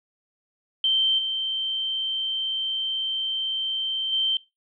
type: tone with level steps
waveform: sine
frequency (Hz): 3121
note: G7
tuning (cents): -8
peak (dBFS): -18 / -24 / -20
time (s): 0.84-4.37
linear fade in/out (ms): 2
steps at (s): 1.18 / 4.12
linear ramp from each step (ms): 10
effects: noise-tail reverb RT60 0.2 s tail -18 dB re dry